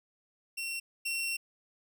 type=tone pair in turn; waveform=sawtooth; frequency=2724 / 2724 Hz; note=F7 / F7; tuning=-44 / -44 cents; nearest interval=unison; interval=0 cents; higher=neither; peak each=-31 / -28 dBFS; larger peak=second; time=0.57-0.8 / 1.05-1.37 s; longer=second; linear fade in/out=10 ms; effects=none